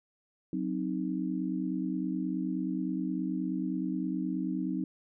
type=chord; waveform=sine; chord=C diminished; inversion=second; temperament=equal; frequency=185 / 261.6 / 311.1 Hz; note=Gb3 / C4 / Eb4; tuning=0 / 0 / 0 cents; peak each=-34 dBFS; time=0.53-4.84 s; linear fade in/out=2 ms; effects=none